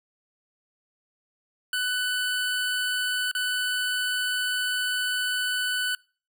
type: tone with dropouts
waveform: 25% pulse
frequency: 1495 Hz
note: F#6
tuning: 17 cents sharp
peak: -21 dBFS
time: 1.73-5.95 s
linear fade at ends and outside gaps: 2 ms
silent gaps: 3.314-3.35 s
effects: noise-tail reverb RT60 0.4 s tail -26 dB re dry